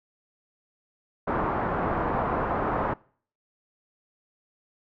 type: low-pass noise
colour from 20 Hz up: white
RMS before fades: -27 dBFS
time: 1.27-2.94 s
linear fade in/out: 10 ms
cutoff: 1200 Hz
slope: 24 dB/octave
type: clicks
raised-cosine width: 5 ms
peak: -23 dBFS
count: 5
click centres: 1.441 / 1.869 / 1.922 / 2.055 / 2.15 s
effects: noise-tail reverb RT60 0.5 s tail -23 dB re dry